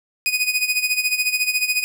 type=tone with tremolo; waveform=sawtooth; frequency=2489 Hz; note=D#7; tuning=in tune; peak=-12 dBFS; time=0.26-1.84 s; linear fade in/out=0 ms; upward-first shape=sine; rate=14 Hz; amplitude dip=75%; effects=none